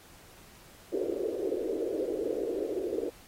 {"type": "band-pass noise", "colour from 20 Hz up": "white", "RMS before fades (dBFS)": -32, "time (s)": [0.92, 3.1], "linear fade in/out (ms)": 10, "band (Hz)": [320, 500], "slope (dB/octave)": 48, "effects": ["pink hiss -55 dBFS RMS until 3.27 s", "AAC 48 kbps"]}